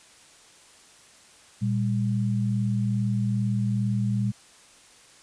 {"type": "tone pair together", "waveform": "sine", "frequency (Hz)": [117.6, 200], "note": ["A#2", "G3"], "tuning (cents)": [16, 35], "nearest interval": "major sixth", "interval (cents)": 919, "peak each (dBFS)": [-24, -26], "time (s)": [1.61, 4.32], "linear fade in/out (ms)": 20, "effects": ["white hiss -53 dBFS RMS until 5.22 s", "resampled to 22050 Hz"]}